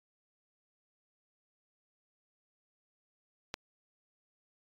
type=click; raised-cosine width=0.2 ms; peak=-18 dBFS; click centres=3.541 s; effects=AAC 48 kbps